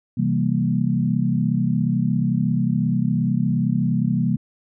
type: chord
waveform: sine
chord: C dominant seventh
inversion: none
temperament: equal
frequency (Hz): 130.81 / 164.81 / 196 / 233.1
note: C3 / E3 / G3 / Bb3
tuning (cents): 0 / 0 / 0 / 0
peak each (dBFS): -23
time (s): 0.17-4.37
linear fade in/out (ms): 10
effects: none